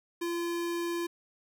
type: tone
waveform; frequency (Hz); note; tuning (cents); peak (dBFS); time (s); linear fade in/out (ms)
square; 342.5; F4; -34; -31; 0.21-1.07; 10
effects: 10-bit